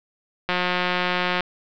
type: click train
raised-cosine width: 0.3 ms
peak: -6 dBFS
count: 166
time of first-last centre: 0.49-1.407 s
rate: 180 Hz
effects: low-pass 4000 Hz 12 dB/octave